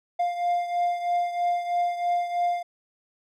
triangle beating tone pair, 701 / 704.1 Hz, F5 / F5, +6 / +14 cents, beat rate 3.1 Hz, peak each -22 / -28 dBFS, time 0.19-2.63 s, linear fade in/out 10 ms, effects none

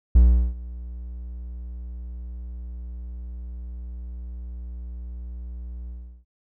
triangle tone with ADSR envelope, 60.1 Hz, B1, 46 cents flat, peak -7 dBFS, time 0.15-6.25 s, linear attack 7 ms, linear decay 380 ms, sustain -23 dB, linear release 360 ms, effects none

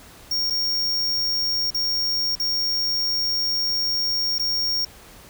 square tone with dropouts, 5550 Hz, F8, 12 cents flat, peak -21 dBFS, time 0.31-4.85 s, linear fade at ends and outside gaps 5 ms, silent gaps 0.501-0.505 / 1.705-1.745 / 2.354-2.398 / 4.384-4.395 s, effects added 60 Hz sine -56 dBFS peak until 5.29 s + pink hiss -46 dBFS RMS until 5.29 s

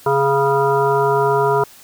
harmonic tone with a mistuned harmonic, 138.59 Hz, C#3, in tune, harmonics 1 / 3 / 5 / 7 / 9 / 10, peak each -24 / -16 / -22 / -18 / -25 / -26 dBFS, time 0.06-1.64 s, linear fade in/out 5 ms, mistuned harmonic 9, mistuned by -20 cents, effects white hiss -44 dBFS RMS until 1.83 s

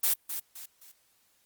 blue noise with echo, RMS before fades -25 dBFS, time 0.03-0.14 s, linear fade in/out 10 ms, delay 260 ms, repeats 3, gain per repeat -9 dB, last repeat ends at 0.92 s, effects white hiss -68 dBFS RMS until 1.45 s + Opus 32 kbps

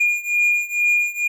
triangle beating tone pair, 2424 / 2426.2 Hz, D#7 / D#7, -46 / -44 cents, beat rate 2.2 Hz, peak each -17 / -19 dBFS, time 0-1.28 s, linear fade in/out 10 ms, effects none

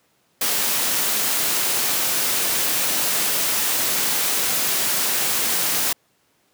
white noise, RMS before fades -21 dBFS, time 0.41-5.93 s, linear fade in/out 5 ms, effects pink hiss -63 dBFS RMS until 6.53 s + high-pass 150 Hz 12 dB/octave

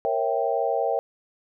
sine chord, A# diminished seventh, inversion none, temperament equal with one note detuned, 466.2 / 547.4 / 659.3 / 784 Hz, A#4 / C#5 / E5 / G5, 0 / -22 / 0 / 0 cents, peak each -27 dBFS, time 0.05-0.99 s, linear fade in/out 0 ms, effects none

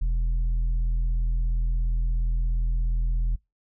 triangle tone with tanh clipping, 41.46 Hz, E1, 11 cents sharp, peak -22 dBFS, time 0.01-3.36 s, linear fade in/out 10 ms, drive 9 dB, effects noise-tail reverb RT60 0.2 s tail -24 dB re dry

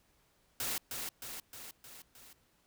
white noise with echo, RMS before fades -36 dBFS, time 0.6-0.78 s, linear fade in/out 2 ms, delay 310 ms, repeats 5, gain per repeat -4 dB, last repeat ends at 2.33 s, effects pink hiss -71 dBFS RMS until 2.66 s

